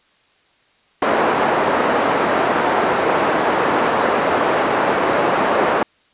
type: band-pass noise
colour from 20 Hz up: pink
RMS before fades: -17 dBFS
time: 1.02-5.83 s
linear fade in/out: 2 ms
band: 400 to 1300 Hz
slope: 12 dB/octave
effects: white hiss -57 dBFS RMS until 6.13 s + resampled to 8000 Hz